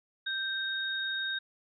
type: tone pair together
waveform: sine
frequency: 1568 / 3729 Hz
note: G6 / A#7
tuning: 0 / 0 cents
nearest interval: octave + minor third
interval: 1500 cents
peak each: -33 / -34 dBFS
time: 0.26-1.39 s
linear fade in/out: 10 ms
effects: none